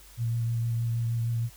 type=tone with vibrato; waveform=sine; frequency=116.54 Hz; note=A#2; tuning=in tune; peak=-25 dBFS; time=0.17-1.5 s; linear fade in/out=50 ms; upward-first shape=sine; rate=6.4 Hz; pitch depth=16 cents each way; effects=added 50 Hz sine -52 dBFS peak until 1.56 s + white hiss -53 dBFS RMS until 1.56 s